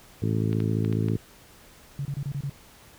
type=harmonic tone; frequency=54.6 Hz; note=A1; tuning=13 cents flat; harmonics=2 / 3 / 4 / 5 / 6 / 7 / 8; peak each=-25 / -29 / -31 / -33 / -35 / -36 / -37 dBFS; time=0.22-1.17 s; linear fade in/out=5 ms
type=clicks; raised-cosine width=0.3 ms; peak=-24 dBFS; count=5; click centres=0.529 / 0.603 / 0.848 / 0.927 / 1.085 s
type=tone bursts; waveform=sine; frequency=140 Hz; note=C#3; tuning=18 cents sharp; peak=-27 dBFS; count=6; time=1.99-2.497 s; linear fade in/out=2 ms; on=62 ms; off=27 ms
effects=pink hiss -52 dBFS RMS until 2.98 s